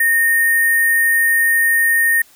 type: tone with sample-and-hold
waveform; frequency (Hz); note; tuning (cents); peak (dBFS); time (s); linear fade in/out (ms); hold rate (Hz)
sine; 1844; A#6; -19; -11; 0-2.22; 5; 11025
effects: white hiss -49 dBFS RMS until 2.35 s

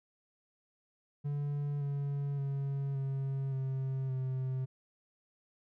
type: tone with pitch steps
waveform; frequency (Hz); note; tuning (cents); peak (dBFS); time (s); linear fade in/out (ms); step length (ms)
triangle; 144.3 / 141.41 / 138.58 / 135.81 / 133.09 / 130.43; D3 / C#3 / C#3 / C#3 / C3 / C3; -30 / +35 / 0 / -35 / +30 / -5; -30; 1.24-4.66; 20; 570
effects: none

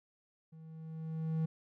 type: tone with level ramp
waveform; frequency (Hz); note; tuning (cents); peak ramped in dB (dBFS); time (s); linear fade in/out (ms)
triangle; 160; D#3; +49; -49 to -27; 0.52-1.46; 10
effects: none

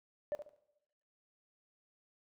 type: tone with echo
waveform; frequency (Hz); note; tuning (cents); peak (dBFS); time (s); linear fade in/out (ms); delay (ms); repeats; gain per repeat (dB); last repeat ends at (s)
sine; 590; D5; +8; -31; 0.32-0.35; 0; 71; 3; -12; 0.563
effects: noise-tail reverb RT60 0.8 s tail -18 dB re dry + tanh soft clip ceiling -30 dBFS

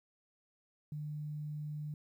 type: tone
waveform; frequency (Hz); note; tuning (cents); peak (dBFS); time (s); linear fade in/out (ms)
sine; 150; D3; +37; -38; 0.92-1.94; 2
effects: 12-bit

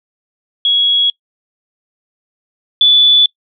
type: tone pair in turn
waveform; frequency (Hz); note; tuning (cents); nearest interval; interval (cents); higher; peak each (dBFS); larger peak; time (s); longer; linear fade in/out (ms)
sine; 3333 / 3468; G#7 / A7; +5 / -26; minor second; 69; second; -9 / -5; second; 0.65-1.1 / 2.81-3.26; neither; 2
effects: noise-tail reverb RT60 0.1 s tail -24 dB re dry

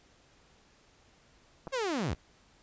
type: clicks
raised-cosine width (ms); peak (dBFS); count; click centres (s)
1; -27; 2; 1.671 / 1.677
type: linear sweep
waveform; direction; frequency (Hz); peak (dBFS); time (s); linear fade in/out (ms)
sawtooth; down; 554.4 to 43.66; -26; 1.72-2.15; 20
effects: pink hiss -63 dBFS RMS until 2.62 s + resampled to 16000 Hz

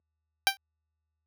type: tone with exponential decay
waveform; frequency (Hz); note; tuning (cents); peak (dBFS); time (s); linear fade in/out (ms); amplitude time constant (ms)
10% pulse; 784; G5; 0; -8; 0.47-0.57; 0; 21
effects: added 78 Hz sine -53 dBFS peak until 1.26 s + high-pass 400 Hz 12 dB/octave

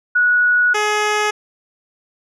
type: tone pair in turn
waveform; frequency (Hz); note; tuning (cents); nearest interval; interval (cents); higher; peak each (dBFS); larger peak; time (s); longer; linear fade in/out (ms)
sine / 10% pulse; 1464 / 421.4; F#6 / G#4; -19 / +25; octave + minor seventh; 2156; first; -11 / -7; second; 0.15-0.74 / 0.74-1.31; first; 10
effects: low-pass 7000 Hz 12 dB/octave

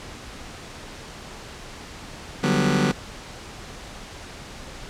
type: chord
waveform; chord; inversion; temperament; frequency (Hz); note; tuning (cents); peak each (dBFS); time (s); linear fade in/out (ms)
sawtooth; G major seventh; second; just; 147 / 183.75 / 196 / 245; D3 / F#3 / G3 / B3; +2 / -12 / 0 / -14; -20; 2.43-2.92; 10
effects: pink hiss -39 dBFS RMS until 4.89 s + low-pass 7000 Hz 12 dB/octave

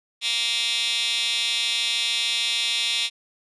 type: tone with high-pass filter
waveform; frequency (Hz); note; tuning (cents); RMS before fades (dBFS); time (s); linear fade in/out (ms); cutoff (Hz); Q
15% pulse; 233.1; A#3; 0; -24; 0.21-3.1; 50; 3200; 7.2
effects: resampled to 24000 Hz

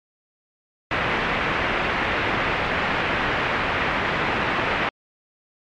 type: low-pass noise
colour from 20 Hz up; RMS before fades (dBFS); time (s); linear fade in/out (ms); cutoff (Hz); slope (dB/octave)
white; -23; 0.91-4.89; 2; 2400; 24
effects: MP3 64 kbps

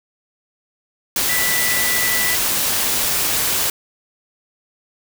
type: tone in noise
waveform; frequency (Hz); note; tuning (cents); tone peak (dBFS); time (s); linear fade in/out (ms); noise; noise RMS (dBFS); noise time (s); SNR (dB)
sine; 1975.5; B6; 0; -21; 1.29-2.35; 2; white; -19; 1.16-3.7; -5
effects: none

